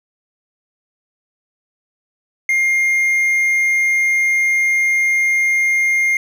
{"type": "tone", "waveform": "triangle", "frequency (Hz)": 2120, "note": "C7", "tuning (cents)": 22, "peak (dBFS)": -11, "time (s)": [2.49, 6.17], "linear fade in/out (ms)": 2, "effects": []}